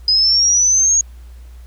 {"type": "linear sweep", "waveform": "sine", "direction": "up", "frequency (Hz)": [4979, 6645], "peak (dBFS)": -10, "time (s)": [0.08, 1.01], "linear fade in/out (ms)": 2, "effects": ["added 60 Hz sine -34 dBFS peak until 1.66 s", "pink hiss -53 dBFS RMS until 1.66 s"]}